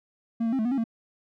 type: tone with pitch steps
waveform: triangle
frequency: 229.6 / 226.5 / 266.8 / 218.1 / 243.8 / 273.6 / 227.1 Hz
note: A#3 / A#3 / C4 / A3 / B3 / C#4 / A#3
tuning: -26 / -50 / +34 / -15 / -22 / -23 / -45 cents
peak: -21 dBFS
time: 0.4-0.841 s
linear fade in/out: 10 ms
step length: 63 ms
effects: none